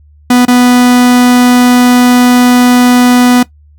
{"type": "tone with dropouts", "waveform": "45% pulse", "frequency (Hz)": 246.9, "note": "B3", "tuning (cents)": 0, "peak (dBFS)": -3, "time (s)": [0.3, 3.43], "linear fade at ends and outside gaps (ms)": 5, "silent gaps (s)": [0.453, 0.48], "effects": ["noise-tail reverb RT60 0.1 s tail -18 dB re dry", "added 74 Hz sine -38 dBFS peak until 3.78 s"]}